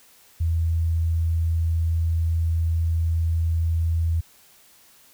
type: tone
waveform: sine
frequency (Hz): 82.41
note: E2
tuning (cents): 0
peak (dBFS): -19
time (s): 0.4-4.21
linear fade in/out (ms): 10
effects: white hiss -54 dBFS RMS until 5.13 s